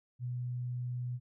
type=tone; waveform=sine; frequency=123.47 Hz; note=B2; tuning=in tune; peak=-34 dBFS; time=0.19-1.2 s; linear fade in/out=50 ms; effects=none